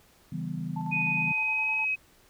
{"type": "chord", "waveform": "sine", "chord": "C# half-diminished seventh", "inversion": "none", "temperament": "equal", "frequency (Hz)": [138.59, 164.81, 196, 246.9], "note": ["C#3", "E3", "G3", "B3"], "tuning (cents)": [0, 0, 0, 0], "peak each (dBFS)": [-38, -33, -38, -39], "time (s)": [0.32, 1.32], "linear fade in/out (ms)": 5}
{"type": "tone with tremolo", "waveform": "sine", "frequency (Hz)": 880, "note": "A5", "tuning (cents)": 0, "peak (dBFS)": -34, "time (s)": [0.76, 1.85], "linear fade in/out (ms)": 5, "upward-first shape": "square", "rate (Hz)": 9.7, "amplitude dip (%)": 45}
{"type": "tone with pitch glide", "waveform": "sine", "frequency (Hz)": [2489, 2541], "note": ["D#7", "D#7"], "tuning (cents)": [0, 36], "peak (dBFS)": -25, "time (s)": [0.91, 1.96], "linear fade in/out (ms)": 20, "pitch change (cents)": 36, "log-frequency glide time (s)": [1.08, 1.73]}
{"effects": ["pink hiss -60 dBFS RMS until 2.29 s"]}